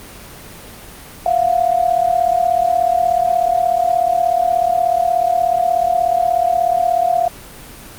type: tone pair together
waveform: sine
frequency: 683 / 719.6 Hz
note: F5 / F#5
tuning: -39 / -48 cents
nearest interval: minor second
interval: 91 cents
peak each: -15 dBFS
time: 1.26-7.28 s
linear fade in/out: 2 ms
effects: pink hiss -36 dBFS RMS until 7.98 s + Opus 24 kbps